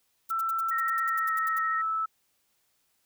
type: noise bursts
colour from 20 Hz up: violet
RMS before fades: -40 dBFS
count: 14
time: 0.29-1.588 s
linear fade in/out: 5 ms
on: 24 ms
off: 74 ms
type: tone with pitch glide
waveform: sine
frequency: 1335 to 1310.6 Hz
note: E6 to E6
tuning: +22 to -10 cents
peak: -26 dBFS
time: 0.3-2.06 s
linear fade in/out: 10 ms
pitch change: -32 cents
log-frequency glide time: 1.09-1.33 s
type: tone with vibrato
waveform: sine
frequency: 1864.7 Hz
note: A#6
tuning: in tune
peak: -31 dBFS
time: 0.71-1.82 s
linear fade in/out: 10 ms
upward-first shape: square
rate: 14 Hz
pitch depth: 13 cents each way
effects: white hiss -72 dBFS RMS until 3.05 s